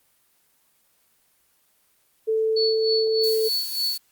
sine tone, 441.5 Hz, A4, 6 cents sharp, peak -19 dBFS, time 2.27-3.49 s, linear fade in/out 20 ms
sine tone with tremolo, 4435 Hz, C#8, in tune, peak -21 dBFS, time 2.56-3.98 s, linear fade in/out 10 ms, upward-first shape sine, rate 3.3 Hz, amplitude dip 75%
violet noise, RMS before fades -32 dBFS, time 3.23-3.98 s, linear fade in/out 10 ms
effects white hiss -64 dBFS RMS until 4.11 s + Opus 24 kbps

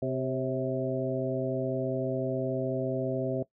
harmonic tone with a mistuned harmonic, 129.9 Hz, C3, 12 cents flat, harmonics 1 / 2 / 3 / 4 / 5, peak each -34 / -34 / -34 / -34 / -34 dBFS, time 0.02-3.43 s, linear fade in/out 5 ms, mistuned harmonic 4, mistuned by +52 cents, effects noise-tail reverb RT60 0.1 s tail -19 dB re dry

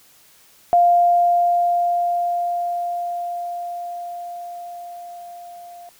sine tone with level ramp, 699 Hz, F5, 1 cent sharp, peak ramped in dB -10 to -37 dBFS, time 0.73-5.89 s, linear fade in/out 0 ms, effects white hiss -52 dBFS RMS until 5.99 s

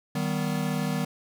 square chord, Eb augmented, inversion none, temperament equal with one note detuned, 155.56 / 192.85 / 246.9 Hz, Eb3 / G3 / B3, 0 / -28 / 0 cents, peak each -30 / -31 / -32 dBFS, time 0.15-1.05 s, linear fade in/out 5 ms, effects none

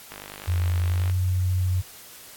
click train, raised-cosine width 0.3 ms, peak -21 dBFS, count 50, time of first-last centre 0.12-1.098 s, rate 50.1 Hz
sine tone with pitch glide, 87.31 to 91.44 Hz, F2 to F#2, 0 to -20 cents, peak -20 dBFS, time 0.47-1.82 s, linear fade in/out 20 ms, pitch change +80 cents, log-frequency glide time 0.88-1.1 s
effects white hiss -45 dBFS RMS until 2.36 s + AAC 64 kbps

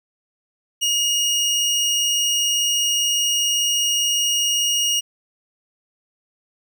25% pulse tone, 2867 Hz, F7, 45 cents sharp, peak -14 dBFS, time 0.81-5.01 s, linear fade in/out 20 ms, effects none

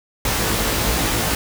pink noise with comb filter, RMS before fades -20 dBFS, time 0.25-1.35 s, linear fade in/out 2 ms, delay 18 ms, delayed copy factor +0.9, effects none

